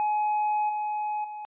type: tone with level steps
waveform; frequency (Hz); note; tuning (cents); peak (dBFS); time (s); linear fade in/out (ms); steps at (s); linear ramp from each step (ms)
triangle; 844; G#5; +28; -21 / -25 / -33; 0-1.45; 0; 0.69 / 1.24; 5
effects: resampled to 8000 Hz